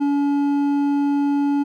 triangle tone with hard clipping, 284.6 Hz, C#4, 46 cents sharp, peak -18 dBFS, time 0-1.64 s, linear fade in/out 20 ms, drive 10 dB, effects none

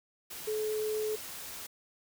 sine tone in noise, 430 Hz, A4, 40 cents flat, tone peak -30 dBFS, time 0.47-1.16 s, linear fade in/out 10 ms, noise white, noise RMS -43 dBFS, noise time 0.3-1.67 s, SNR +10 dB, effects none

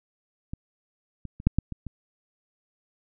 clicks, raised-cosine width 5 ms, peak -21 / -24 / -27 / -6 / -9 / -21 / -23 dBFS, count 7, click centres 0.535 / 1.253 / 1.401 / 1.47 / 1.586 / 1.723 / 1.867 s, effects none

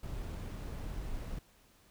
brown noise with sample-and-hold, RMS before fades -40 dBFS, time 0.03-1.39 s, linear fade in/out 5 ms, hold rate 11025 Hz, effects pink hiss -65 dBFS RMS until 1.9 s

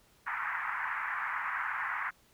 white band-pass noise, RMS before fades -35 dBFS, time 0.26-2.11 s, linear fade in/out 20 ms, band 890 to 2000 Hz, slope 48 dB/octave, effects pink hiss -65 dBFS RMS until 2.33 s

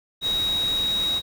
sine tone in noise, 3804 Hz, A#7, 34 cents sharp, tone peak -21 dBFS, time 0.21-1.22 s, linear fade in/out 50 ms, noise pink, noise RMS -35 dBFS, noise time 0.21-1.22 s, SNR +11 dB, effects none

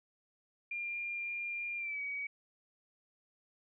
sine tone with pitch glide, 2399 to 2264 Hz, D7 to C#7, +36 to +36 cents, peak -36 dBFS, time 0.71-2.27 s, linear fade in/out 5 ms, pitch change -100 cents, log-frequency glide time 1.77-2.01 s, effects none

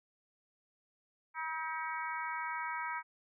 harmonic tone with a mistuned harmonic, 319.8 Hz, D#4, 48 cents sharp, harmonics 3 / 4 / 5 / 6 / 7, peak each -39 / -42 / -43 / -46 / -44 dBFS, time 1.34-3.03 s, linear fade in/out 50 ms, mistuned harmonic 5, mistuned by -19 cents, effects none

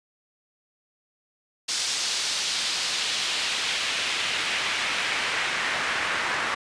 pink noise with band-pass filter sweep, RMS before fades -27 dBFS, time 1.68-6.55 s, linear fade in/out 10 ms, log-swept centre 5200 to 1600 Hz, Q 1.3, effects resampled to 22050 Hz

